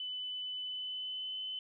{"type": "tone with pitch glide", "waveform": "sine", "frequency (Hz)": [3003, 3034], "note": ["F#7", "F#7"], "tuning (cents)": [25, 43], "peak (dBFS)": -37, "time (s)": [0, 1.59], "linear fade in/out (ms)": 2, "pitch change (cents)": 18, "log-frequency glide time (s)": [0.59, 1.39], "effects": []}